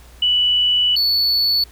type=tone pair in turn; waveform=sine / triangle; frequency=2960 / 4443 Hz; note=F#7 / C#8; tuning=0 / +3 cents; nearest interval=perfect fifth; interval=703 cents; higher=second; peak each=-13 dBFS; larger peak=neither; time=0.22-0.96 / 0.96-1.64 s; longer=first; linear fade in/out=5 ms; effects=added 60 Hz sine -42 dBFS peak until 1.71 s + pink hiss -48 dBFS RMS until 1.71 s